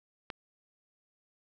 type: click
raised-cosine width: 0.3 ms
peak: -21 dBFS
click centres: 0.302 s
effects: none